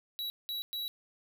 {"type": "tone bursts at uneven times", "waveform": "square", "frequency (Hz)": 3905, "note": "B7", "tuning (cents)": -20, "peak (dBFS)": -35, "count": 3, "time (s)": [[0.19, 0.3], [0.49, 0.62], [0.73, 0.88]], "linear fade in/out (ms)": 0, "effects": []}